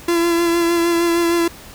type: tone with vibrato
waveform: 45% pulse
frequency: 340 Hz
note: F4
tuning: 46 cents flat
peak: -14 dBFS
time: 0.08-1.48 s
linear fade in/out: 5 ms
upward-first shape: sine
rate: 6.5 Hz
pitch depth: 21 cents each way
effects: pink hiss -39 dBFS RMS until 1.74 s